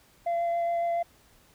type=tone with vibrato; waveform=sine; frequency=684 Hz; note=F5; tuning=36 cents flat; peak=-22 dBFS; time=0.26-1.03 s; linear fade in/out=10 ms; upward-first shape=triangle; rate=7.2 Hz; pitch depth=11 cents each way; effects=tanh soft clip ceiling -24 dBFS + pink hiss -60 dBFS RMS until 1.54 s